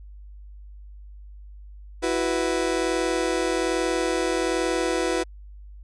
35% pulse chord, E suspended second, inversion none, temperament just, 329.6 / 370.8 / 494.4 Hz, E4 / F#4 / B4, 0 / +4 / +2 cents, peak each -25 dBFS, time 2.02-5.24 s, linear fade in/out 20 ms, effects added 50 Hz sine -40 dBFS peak until 5.83 s + resampled to 22050 Hz

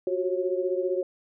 sine tone cluster, 362.3 / 377.5 / 546 Hz, F#4 / F#4 / C#5, -36 / +35 / -26 cents, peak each -28 / -29 / -29 dBFS, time 0.07-1.03 s, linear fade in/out 2 ms, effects none

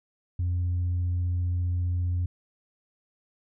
sine tone, 88.5 Hz, F2, 23 cents sharp, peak -22 dBFS, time 0.39-2.26 s, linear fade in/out 5 ms, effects tanh soft clip ceiling -22 dBFS

